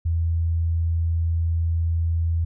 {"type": "tone", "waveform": "sine", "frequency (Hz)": 83, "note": "E2", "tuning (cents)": 12, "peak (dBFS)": -19, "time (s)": [0.05, 2.45], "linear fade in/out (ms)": 10, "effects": []}